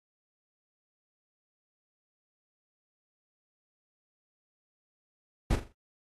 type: noise with echo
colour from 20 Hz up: brown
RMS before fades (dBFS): -25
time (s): 5.5-5.56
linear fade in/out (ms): 10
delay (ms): 42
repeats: 4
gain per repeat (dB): -9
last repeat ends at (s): 5.728
effects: AAC 32 kbps

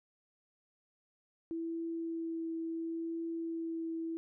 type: tone with vibrato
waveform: sine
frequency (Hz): 329.6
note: E4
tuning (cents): 0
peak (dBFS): -35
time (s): 1.51-4.17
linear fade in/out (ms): 0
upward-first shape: triangle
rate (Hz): 0.72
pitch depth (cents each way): 12
effects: none

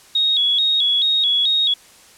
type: tone with vibrato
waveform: sine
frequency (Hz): 3551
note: A7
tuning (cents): +15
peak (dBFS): -14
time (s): 0.15-1.74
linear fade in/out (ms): 5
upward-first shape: square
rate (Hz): 2.3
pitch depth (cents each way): 93
effects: white hiss -47 dBFS RMS until 2.17 s + low-pass 10000 Hz 12 dB/octave

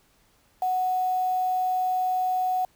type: tone with quantisation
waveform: sine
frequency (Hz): 740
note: F#5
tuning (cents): 0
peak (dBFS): -22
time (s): 0.62-2.65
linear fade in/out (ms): 2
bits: 7
effects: pink hiss -63 dBFS RMS until 2.75 s

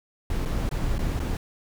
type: noise with dropouts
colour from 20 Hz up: brown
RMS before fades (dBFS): -26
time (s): 0.3-1.37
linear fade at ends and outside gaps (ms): 2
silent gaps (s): 0.453-0.457 / 0.692-0.712 / 0.982-0.99 / 1.194-1.2
effects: none

